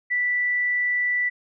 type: tone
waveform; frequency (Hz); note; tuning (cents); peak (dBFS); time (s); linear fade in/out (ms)
sine; 1970; B6; -5; -20; 0.1-1.3; 20
effects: none